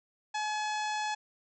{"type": "harmonic tone", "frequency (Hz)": 850, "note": "G#5", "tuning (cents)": 40, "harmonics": [1, 2, 3, 4, 5, 6, 7, 8, 9], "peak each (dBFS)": [-32, -38, -42, -44, -46, -48, -49, -50, -51], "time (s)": [0.34, 1.15], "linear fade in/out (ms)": 10, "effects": []}